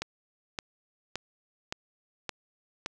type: click train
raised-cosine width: 0.2 ms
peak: -15 dBFS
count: 6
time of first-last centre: 0.02-2.861 s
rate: 1.76 Hz
effects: none